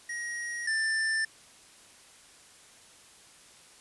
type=tone pair in turn; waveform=square; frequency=1890 / 1776.3 Hz; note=A#6 / A6; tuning=+23 / +16 cents; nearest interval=minor second; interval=107 cents; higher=first; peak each=-34 / -27 dBFS; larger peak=second; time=0.09-0.67 / 0.67-1.25 s; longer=neither; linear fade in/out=5 ms; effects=white hiss -55 dBFS RMS until 3.8 s + resampled to 24000 Hz